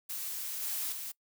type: noise with level steps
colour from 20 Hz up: blue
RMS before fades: -38 / -35 / -40 dBFS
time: 0.09-1.12 s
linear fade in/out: 10 ms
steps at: 0.62 / 0.92 s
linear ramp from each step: 5 ms
effects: noise-tail reverb RT60 0.1 s tail -23 dB re dry